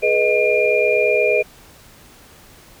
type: tone cluster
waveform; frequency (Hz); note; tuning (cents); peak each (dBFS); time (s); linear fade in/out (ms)
sine; 422.6 / 491.1 / 621 / 2407; G#4 / B4 / D#5 / D7; +30 / -10 / -3 / +42; -19; 0.02-1.43; 20
effects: pink hiss -46 dBFS RMS until 2.8 s